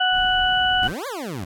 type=harmonic tone; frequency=740 Hz; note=F#5; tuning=in tune; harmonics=1 / 2 / 4; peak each=-21 / -21 / -21 dBFS; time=0-0.88 s; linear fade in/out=10 ms
type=noise; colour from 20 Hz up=brown; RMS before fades=-36 dBFS; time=0.11-0.95 s; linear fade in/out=50 ms
type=exponential two-way sweep; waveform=20% pulse; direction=up then down; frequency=81.5 to 587.3 to 81.5 Hz; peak=-23 dBFS; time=0.82-1.45 s; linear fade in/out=10 ms; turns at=1.07 s
type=tone with exponential decay; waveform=sine; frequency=1551 Hz; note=G6; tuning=19 cents flat; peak=-26 dBFS; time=0.88-1.04 s; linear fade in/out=0 ms; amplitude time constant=33 ms
effects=none